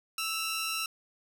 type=tone pair together; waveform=15% pulse; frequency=1318.6 / 2794 Hz; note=E6 / F7; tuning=0 / 0 cents; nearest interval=octave + minor second; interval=1300 cents; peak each=-27 dBFS; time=0.18-0.86 s; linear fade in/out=2 ms; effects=none